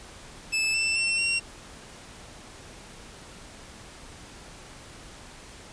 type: tone with pitch steps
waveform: sawtooth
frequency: 2622 / 2662 / 2702 / 2743 Hz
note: E7 / E7 / E7 / F7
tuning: -10 / +16 / +42 / -32 cents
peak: -20 dBFS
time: 0.52-1.4 s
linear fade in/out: 20 ms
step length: 220 ms
effects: pink hiss -46 dBFS RMS until 5.72 s + resampled to 22050 Hz